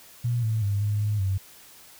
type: tone with pitch steps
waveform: sine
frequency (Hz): 119.9 / 110.5 / 101 / 104.2 / 105 / 96.1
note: A#2 / A2 / G#2 / G#2 / G#2 / G2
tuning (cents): +49 / +8 / -48 / +6 / +19 / -34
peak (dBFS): -22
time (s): 0.24-1.38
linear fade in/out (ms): 10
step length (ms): 190
effects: white hiss -50 dBFS RMS until 1.99 s

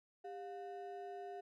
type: ring-modulated tone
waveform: triangle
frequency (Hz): 554.4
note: C#5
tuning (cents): 0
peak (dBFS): -40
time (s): 0.24-1.41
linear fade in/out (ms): 10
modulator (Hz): 156
effects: none

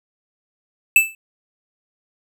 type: tone with exponential decay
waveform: square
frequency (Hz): 2637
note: E7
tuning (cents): 0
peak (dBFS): -6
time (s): 0.96-1.15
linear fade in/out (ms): 2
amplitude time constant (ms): 41
effects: none

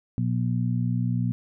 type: harmonic tone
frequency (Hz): 60.2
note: B1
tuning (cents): -44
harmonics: 2 / 3 / 4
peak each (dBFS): -24 / -28 / -30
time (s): 0.18-1.32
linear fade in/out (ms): 0
effects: none

